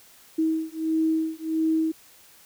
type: beating tone pair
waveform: sine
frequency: 318.8 / 320.3 Hz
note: D#4 / E4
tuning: +42 / -50 cents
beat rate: 1.5 Hz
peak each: -25 dBFS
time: 0.38-1.92 s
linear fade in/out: 10 ms
effects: white hiss -53 dBFS RMS until 2.45 s